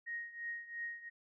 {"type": "tone with tremolo", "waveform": "sine", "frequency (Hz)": 1872, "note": "A#6", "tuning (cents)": 7, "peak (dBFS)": -37, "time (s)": [0.06, 1.1], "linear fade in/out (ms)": 20, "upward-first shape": "triangle", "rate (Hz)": 2.9, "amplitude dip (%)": 85, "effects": []}